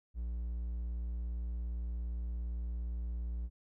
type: tone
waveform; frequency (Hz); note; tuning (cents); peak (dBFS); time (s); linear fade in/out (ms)
triangle; 58.7; A#1; +13; -33; 0.14-3.5; 50
effects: none